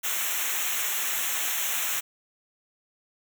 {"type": "noise with comb filter", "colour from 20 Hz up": "white", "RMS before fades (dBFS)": -28, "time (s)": [0.03, 2.01], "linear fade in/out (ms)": 20, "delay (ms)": 0.21, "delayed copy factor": -0.95, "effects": []}